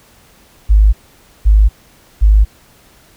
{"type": "tone bursts", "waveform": "sine", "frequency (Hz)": 51.91, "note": "G#1", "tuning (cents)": 0, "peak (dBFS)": -4, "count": 3, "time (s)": [0.69, 2.45], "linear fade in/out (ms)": 20, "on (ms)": 240, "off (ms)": 520, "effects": ["pink hiss -47 dBFS RMS until 3.16 s"]}